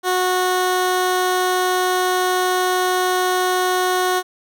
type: tone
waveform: 15% pulse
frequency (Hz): 366.5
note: F#4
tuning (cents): -16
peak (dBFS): -10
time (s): 0.03-4.23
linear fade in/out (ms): 50
effects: none